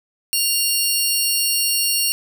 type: tone pair together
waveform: 15% pulse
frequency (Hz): 2794 / 4413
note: F7 / C#8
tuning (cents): 0 / -9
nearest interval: minor sixth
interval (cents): 791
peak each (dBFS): -13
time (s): 0.33-2.12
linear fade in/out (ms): 0
effects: none